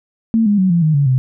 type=tone with pitch steps; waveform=sine; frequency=225.4 / 205.5 / 187.36 / 170.82 / 155.74 / 141.99 / 129.46 Hz; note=A3 / G#3 / F#3 / F3 / D#3 / C#3 / C3; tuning=+42 / -18 / +22 / -38 / +2 / +42 / -18 cents; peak=-10 dBFS; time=0.34-1.18 s; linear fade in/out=0 ms; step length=120 ms; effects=none